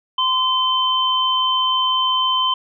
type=tone pair together; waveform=sine; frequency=1030 / 3087 Hz; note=C6 / G7; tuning=-28 / -27 cents; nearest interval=octave + perfect fifth; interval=1901 cents; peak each=-18 dBFS; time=0.18-2.54 s; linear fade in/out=5 ms; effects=none